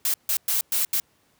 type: noise bursts at uneven times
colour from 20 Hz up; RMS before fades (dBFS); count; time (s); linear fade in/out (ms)
blue; -23; 5; 0.05-0.14 / 0.29-0.37 / 0.48-0.61 / 0.72-0.85 / 0.93-1; 2
effects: pink hiss -64 dBFS RMS until 1.39 s + high-pass 80 Hz 12 dB/octave